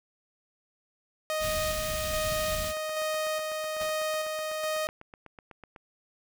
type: tone with tremolo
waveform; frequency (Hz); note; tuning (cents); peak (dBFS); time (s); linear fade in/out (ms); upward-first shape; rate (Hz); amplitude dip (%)
sawtooth; 622.3; D#5; 0; -24; 1.3-4.87; 0; square; 1.2; 30
type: band-stop noise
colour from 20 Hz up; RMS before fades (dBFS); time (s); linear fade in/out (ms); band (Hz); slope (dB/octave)
pink; -35; 1.39-2.74; 50; 150 to 2800; 12
type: click train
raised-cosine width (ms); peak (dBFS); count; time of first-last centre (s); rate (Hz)
0.5; -31; 27; 2.52-5.762; 8.02
type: noise with exponential decay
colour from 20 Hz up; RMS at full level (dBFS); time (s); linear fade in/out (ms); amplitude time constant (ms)
pink; -40; 3.81-4.03; 2; 47
effects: none